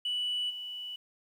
sine tone with level steps, 2960 Hz, F#7, in tune, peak -28 / -37 dBFS, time 0.05-0.96 s, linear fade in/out 5 ms, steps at 0.49 s, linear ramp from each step 20 ms, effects tanh soft clip ceiling -26 dBFS + 10-bit

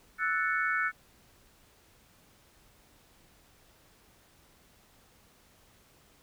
sine chord, F# minor seventh, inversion third, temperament equal, 1318.5 / 1480 / 1760 / 2217 Hz, E6 / F#6 / A6 / C#7, 0 / 0 / 0 / 0 cents, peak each -33 / -30 / -33 / -35 dBFS, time 0.18-0.92 s, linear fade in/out 50 ms, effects pink hiss -62 dBFS RMS until 6.22 s

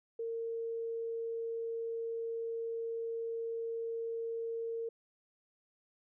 sine tone, 458.2 Hz, A#4, 30 cents flat, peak -35 dBFS, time 0.19-4.89 s, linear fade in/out 5 ms, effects none

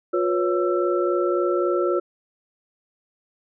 sine tone cluster, 356.4 / 493.3 / 557 / 1332 Hz, F4 / B4 / C#5 / E6, +35 / -2 / +8 / +18 cents, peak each -21 / -27 / -25 / -28 dBFS, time 0.13-2 s, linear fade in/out 10 ms, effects none

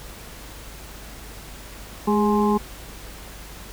harmonic tone with a mistuned harmonic, 210.1 Hz, G#3, 20 cents sharp, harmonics 1 / 2 / 4 / 5, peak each -19 / -22 / -25 / -26 dBFS, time 2.07-2.58 s, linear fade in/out 10 ms, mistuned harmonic 2, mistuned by -38 cents, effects added 50 Hz sine -41 dBFS peak until 3.72 s + pink hiss -41 dBFS RMS until 3.72 s

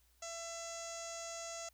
sawtooth tone with low-pass filter, 670 Hz, E5, 28 cents sharp, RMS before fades -45 dBFS, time 0.22-1.69 s, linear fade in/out 5 ms, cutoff 6600 Hz, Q 8.2, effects added 60 Hz sine -70 dBFS peak until 1.73 s + white hiss -73 dBFS RMS until 1.73 s

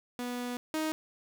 sawtooth tone pair in turn, 245.2 / 313.1 Hz, B3 / D#4, -12 / +11 cents, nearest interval major third, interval 423 cents, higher second, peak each -30 / -26 dBFS, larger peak second, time 0.19-0.57 / 0.74-0.92 s, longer first, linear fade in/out 0 ms, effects 9-bit

